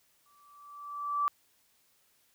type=tone with exponential growth; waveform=sine; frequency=1161 Hz; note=D6; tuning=20 cents flat; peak=-24 dBFS; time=0.26-1.28 s; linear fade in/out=0 ms; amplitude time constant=220 ms; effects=white hiss -69 dBFS RMS until 2.34 s